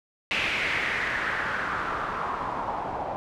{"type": "noise with low-pass filter sweep", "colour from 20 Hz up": "white", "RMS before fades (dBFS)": -29, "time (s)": [0.31, 3.16], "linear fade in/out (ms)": 0, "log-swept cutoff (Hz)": [2600, 760], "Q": 3.4, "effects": []}